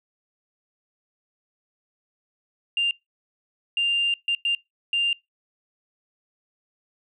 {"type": "tone bursts at uneven times", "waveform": "sine", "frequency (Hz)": 2794, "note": "F7", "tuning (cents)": 0, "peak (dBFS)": -19, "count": 5, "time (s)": [[2.77, 2.91], [3.77, 4.14], [4.28, 4.35], [4.45, 4.55], [4.93, 5.13]], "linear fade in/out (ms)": 2, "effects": ["noise-tail reverb RT60 0.2 s tail -25 dB re dry", "tanh soft clip ceiling -15 dBFS"]}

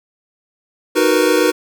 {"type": "chord", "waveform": "square", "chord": "B major seventh", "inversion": "first", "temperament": "equal", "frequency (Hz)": [311.1, 370, 466.2, 493.9], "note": ["D#4", "F#4", "A#4", "B4"], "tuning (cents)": [0, 0, 0, 0], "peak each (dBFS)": -18, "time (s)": [0.95, 1.52], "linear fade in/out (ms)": 20, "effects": []}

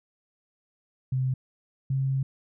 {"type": "tone pair in turn", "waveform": "sine", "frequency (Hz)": [130, 134.35], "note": ["C3", "C3"], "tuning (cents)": [-11, 46], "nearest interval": "minor second", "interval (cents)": 57, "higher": "second", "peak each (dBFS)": -23, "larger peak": "neither", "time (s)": [[1.12, 1.34], [1.9, 2.23]], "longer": "second", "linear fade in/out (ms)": 5, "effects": []}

